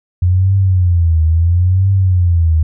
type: tone with vibrato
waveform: sine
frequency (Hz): 88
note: F2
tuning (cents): +14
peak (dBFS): -8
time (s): 0.22-2.63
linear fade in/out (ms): 5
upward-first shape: triangle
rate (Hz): 0.74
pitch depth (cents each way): 190
effects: none